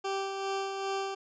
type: tone with tremolo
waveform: 20% pulse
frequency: 390 Hz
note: G4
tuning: 9 cents flat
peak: -25 dBFS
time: 0.04-1.15 s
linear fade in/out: 10 ms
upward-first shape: sine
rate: 2.5 Hz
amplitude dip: 40%
effects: resampled to 16000 Hz